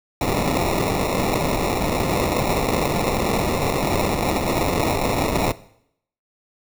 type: noise with sample-and-hold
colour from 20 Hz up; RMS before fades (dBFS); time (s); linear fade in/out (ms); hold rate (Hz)
violet; -21; 0.21-5.52; 2; 1575
effects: noise-tail reverb RT60 0.7 s tail -18 dB re dry